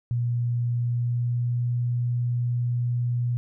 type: tone with pitch glide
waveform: sine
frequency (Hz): 120 to 121.25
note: B2 to B2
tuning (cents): -49 to -31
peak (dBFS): -22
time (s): 0.11-3.37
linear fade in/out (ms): 0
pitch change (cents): +18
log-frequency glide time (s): 0.71-1.67
effects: none